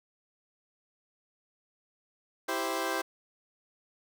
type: chord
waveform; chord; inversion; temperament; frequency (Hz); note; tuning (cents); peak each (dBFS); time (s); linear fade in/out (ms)
15% pulse; C major; first; equal; 329.6 / 392 / 523.3; E4 / G4 / C5; 0 / 0 / 0; -28; 2.48-3.02; 10
effects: none

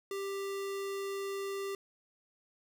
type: tone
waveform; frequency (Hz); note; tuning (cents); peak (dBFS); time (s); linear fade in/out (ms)
square; 394.1; G4; +9; -36; 0.11-1.75; 2
effects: none

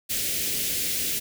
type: band-stop noise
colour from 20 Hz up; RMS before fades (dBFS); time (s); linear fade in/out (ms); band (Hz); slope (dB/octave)
white; -27; 0.09-1.2; 20; 510 to 2000; 24
effects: none

